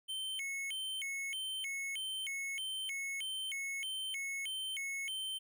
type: tone with vibrato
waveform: square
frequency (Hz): 2607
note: E7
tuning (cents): -20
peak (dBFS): -38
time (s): 0.08-5.39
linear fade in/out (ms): 20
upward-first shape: square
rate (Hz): 1.6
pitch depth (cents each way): 300
effects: none